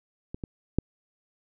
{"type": "clicks", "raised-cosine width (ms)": 3, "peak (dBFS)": [-22, -21, -9], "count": 3, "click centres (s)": [0.345, 0.438, 0.786], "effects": []}